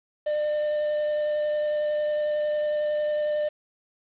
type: tone with vibrato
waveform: triangle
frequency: 600 Hz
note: D5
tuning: 37 cents sharp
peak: -21 dBFS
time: 0.26-3.49 s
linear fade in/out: 10 ms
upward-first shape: sine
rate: 11 Hz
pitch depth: 8 cents each way
effects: resampled to 8000 Hz + 8-bit